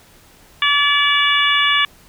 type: harmonic tone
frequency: 575 Hz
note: D5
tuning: 37 cents flat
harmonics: 2 / 3 / 4 / 5 / 6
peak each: -19 / -19 / -19 / -19 / -19 dBFS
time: 0.62-1.85 s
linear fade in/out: 2 ms
effects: pink hiss -48 dBFS RMS until 2.08 s